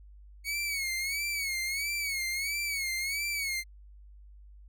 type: tone with vibrato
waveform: sawtooth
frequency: 2217 Hz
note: C#7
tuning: in tune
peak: -27 dBFS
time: 0.44-3.64 s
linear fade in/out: 50 ms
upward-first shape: sine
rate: 1.5 Hz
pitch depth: 100 cents each way
effects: added 50 Hz sine -49 dBFS peak until 4.68 s